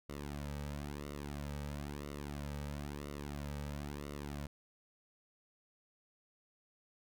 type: tone with flanger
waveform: sawtooth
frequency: 72.3 Hz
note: D2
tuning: 27 cents flat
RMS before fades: -43 dBFS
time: 0.09-4.47 s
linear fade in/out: 5 ms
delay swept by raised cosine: 1.2 to 2.9 ms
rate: 1 Hz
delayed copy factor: -0.8
effects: none